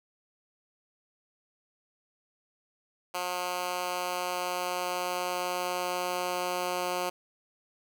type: tone with high-pass filter sweep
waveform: 10% pulse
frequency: 179.6 Hz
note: F3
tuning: 49 cents sharp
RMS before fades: -32 dBFS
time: 3.14-7.1 s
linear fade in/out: 10 ms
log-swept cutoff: 660 to 400 Hz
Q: 0.78
effects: none